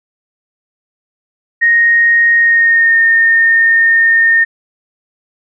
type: tone with pitch glide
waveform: sine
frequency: 1864.7 to 1829.5 Hz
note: A#6 to A#6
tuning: 0 to -33 cents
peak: -6 dBFS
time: 1.61-4.45 s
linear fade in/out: 20 ms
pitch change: -33 cents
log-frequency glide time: 2.37-2.99 s
effects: none